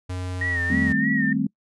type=tone with pitch glide; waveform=square; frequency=91.2 to 86.53 Hz; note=F#2 to F2; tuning=-24 to -15 cents; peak=-28 dBFS; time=0.09-0.93 s; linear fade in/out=10 ms; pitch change=-91 cents; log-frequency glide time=0.43-0.58 s
type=tone with vibrato; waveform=sine; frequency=1864.7 Hz; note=A#6; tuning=in tune; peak=-23 dBFS; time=0.41-1.33 s; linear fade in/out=5 ms; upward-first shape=sine; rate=3.2 Hz; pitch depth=72 cents each way
type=chord; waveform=sine; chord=A half-diminished seventh; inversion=second; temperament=equal; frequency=155.56 / 196 / 220 / 261.6 Hz; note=Eb3 / G3 / A3 / C4; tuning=0 / 0 / 0 / 0 cents; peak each=-29 / -26 / -25 / -24 dBFS; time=0.7-1.47 s; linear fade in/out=5 ms
effects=noise-tail reverb RT60 0.1 s tail -25 dB re dry + resampled to 24000 Hz